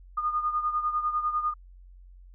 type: beating tone pair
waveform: sine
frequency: 1221 / 1231 Hz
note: D#6 / D#6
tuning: -33 / -19 cents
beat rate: 10 Hz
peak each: -26 / -32 dBFS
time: 0.17-1.54 s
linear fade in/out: 10 ms
effects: added 45 Hz sine -47 dBFS peak until 2.34 s